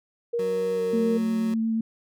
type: tone with pitch glide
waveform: sine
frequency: 471.4 to 462.5 Hz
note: A#4 to A#4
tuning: +19 to -14 cents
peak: -23 dBFS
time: 0.33-1.18 s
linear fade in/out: 10 ms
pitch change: -33 cents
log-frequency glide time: 0.75-0.81 s
type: tone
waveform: 25% pulse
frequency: 185 Hz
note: F#3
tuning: in tune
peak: -30 dBFS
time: 0.39-1.54 s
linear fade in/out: 2 ms
type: tone with vibrato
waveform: sine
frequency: 224.2 Hz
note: A3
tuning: 33 cents sharp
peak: -22 dBFS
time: 0.93-1.81 s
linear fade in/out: 5 ms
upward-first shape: sine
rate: 8.4 Hz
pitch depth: 10 cents each way
effects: none